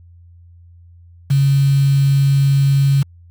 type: tone with quantisation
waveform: sine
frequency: 138.4 Hz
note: C#3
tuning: 2 cents flat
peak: -10 dBFS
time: 1.3-3.03 s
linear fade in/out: 10 ms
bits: 5
effects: added 86 Hz sine -41 dBFS peak until 3.3 s